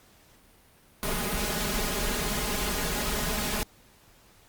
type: noise with comb filter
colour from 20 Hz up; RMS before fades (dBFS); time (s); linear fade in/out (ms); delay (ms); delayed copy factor
pink; -29; 1.03-3.63; 0; 4.8; +0.9
effects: pink hiss -58 dBFS RMS until 4.48 s + Opus 48 kbps